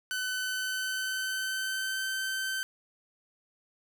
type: tone with pitch glide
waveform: sawtooth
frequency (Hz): 1510 to 1543.5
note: F#6 to G6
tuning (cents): +35 to -27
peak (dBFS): -27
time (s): 0.11-2.63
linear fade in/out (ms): 0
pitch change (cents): +38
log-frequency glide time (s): 0.31-2.04
effects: none